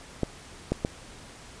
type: clicks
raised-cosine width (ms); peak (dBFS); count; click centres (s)
2; -11; 3; 0.233 / 0.72 / 0.849
effects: pink hiss -47 dBFS RMS until 1.6 s + resampled to 22050 Hz